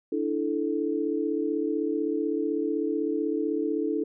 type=chord; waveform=sine; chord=D suspended second; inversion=none; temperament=equal with one note detuned; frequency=293.7 / 329.6 / 436.7 Hz; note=D4 / E4 / A4; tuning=0 / 0 / -13 cents; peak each=-29 dBFS; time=0.12-4.04 s; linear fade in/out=5 ms; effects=none

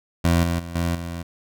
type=tone with level steps; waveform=20% pulse; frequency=85.2 Hz; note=F2; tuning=42 cents flat; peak=-11 / -16 / -27 / -16 / -24 dBFS; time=0.24-1.23 s; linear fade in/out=10 ms; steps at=0.43 / 0.59 / 0.75 / 0.95 s; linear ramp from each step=5 ms; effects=none

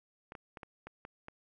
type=clicks; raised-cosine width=0.5 ms; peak=-30 dBFS; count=7; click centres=0.321 / 0.352 / 0.572 / 0.632 / 0.87 / 1.051 / 1.284 s; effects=none

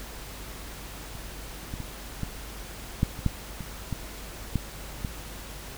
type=clicks; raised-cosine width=5 ms; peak=-27 / -21 / -23 / -17 / -9 / -25 / -11 / -23 / -17 / -12 / -18 dBFS; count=11; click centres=1.153 / 1.739 / 1.803 / 2.233 / 3.031 / 3.191 / 3.263 / 3.607 / 3.927 / 4.557 / 5.048 s; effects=added 50 Hz sine -42 dBFS peak until 5.77 s + pink hiss -42 dBFS RMS until 5.77 s

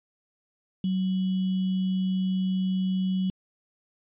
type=tone with sample-and-hold; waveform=sine; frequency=187.5 Hz; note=F#3; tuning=23 cents sharp; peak=-23 dBFS; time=0.84-3.3 s; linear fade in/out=2 ms; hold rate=3150 Hz; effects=resampled to 8000 Hz

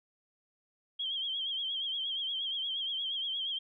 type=tone with vibrato; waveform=sine; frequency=3208 Hz; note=G7; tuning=39 cents sharp; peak=-32 dBFS; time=0.99-3.59 s; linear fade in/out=10 ms; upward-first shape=triangle; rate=8.5 Hz; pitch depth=87 cents each way; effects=none

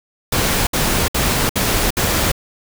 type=noise bursts; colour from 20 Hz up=pink; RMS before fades=-17 dBFS; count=5; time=0.32-2.318 s; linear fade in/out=5 ms; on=350 ms; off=62 ms; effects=none

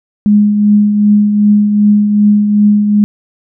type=tone with tremolo; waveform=sine; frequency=207.7 Hz; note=G#3; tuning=in tune; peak=-3 dBFS; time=0.26-3.04 s; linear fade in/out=0 ms; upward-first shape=triangle; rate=2.6 Hz; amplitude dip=50%; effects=none

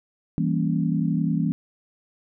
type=chord; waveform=sine; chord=E diminished seventh; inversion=none; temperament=equal; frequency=164.81 / 196 / 233.1 / 277.2 Hz; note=E3 / G3 / Bb3 / Db4; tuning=0 / 0 / 0 / 0 cents; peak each=-23 / -27 / -27 / -28 dBFS; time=0.38-1.52 s; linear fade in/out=0 ms; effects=none

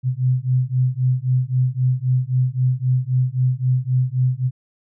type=beating tone pair; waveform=sine; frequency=125.8 / 129.6 Hz; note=B2 / C3; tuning=+32 / -16 cents; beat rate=3.8 Hz; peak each=-19 dBFS; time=0.03-4.51 s; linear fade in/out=50 ms; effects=none

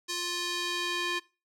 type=tone with band-pass filter sweep; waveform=square; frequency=350.7 Hz; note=F4; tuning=7 cents sharp; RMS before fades=-32 dBFS; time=0.08-1.2 s; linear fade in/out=20 ms; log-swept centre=5200 to 2700 Hz; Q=1.2; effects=noise-tail reverb RT60 0.3 s tail -20 dB re dry

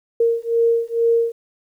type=beating tone pair; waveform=sine; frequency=462.1 / 464.3 Hz; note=A#4 / A#4; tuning=-15 / -7 cents; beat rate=2.2 Hz; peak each=-18 dBFS; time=0.2-1.32 s; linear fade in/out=5 ms; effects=9-bit

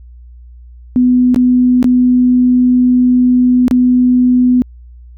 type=tone with dropouts; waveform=sine; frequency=249.6 Hz; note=B3; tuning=19 cents sharp; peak=-6 dBFS; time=0.96-4.62 s; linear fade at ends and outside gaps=0 ms; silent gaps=1.345-1.361 / 1.828-1.843 / 3.681-3.711 s; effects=added 60 Hz sine -33 dBFS peak until 5.17 s

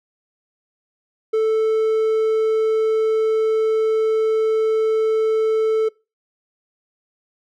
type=tone; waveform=triangle; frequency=440 Hz; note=A4; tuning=in tune; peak=-13 dBFS; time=1.33-5.89 s; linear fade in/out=10 ms; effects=noise-tail reverb RT60 0.3 s tail -25 dB re dry

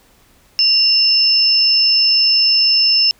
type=tone pair together; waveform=sine; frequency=2794 / 5274 Hz; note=F7 / E8; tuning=0 / 0 cents; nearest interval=major seventh; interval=1100 cents; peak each=-20 / -10 dBFS; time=0.59-3.11 s; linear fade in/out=0 ms; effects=pink hiss -52 dBFS RMS until 3.19 s

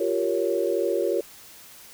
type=chord; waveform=sine; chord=G half-diminished seventh; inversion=third; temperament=equal with one note detuned; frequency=349.2 / 392 / 466.2 / 557.3 Hz; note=F4 / G4 / Bb4 / Db5; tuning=0 / 0 / 0 / +9 cents; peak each=-27 dBFS; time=0-1.21 s; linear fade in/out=5 ms; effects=white hiss -47 dBFS RMS until 1.93 s

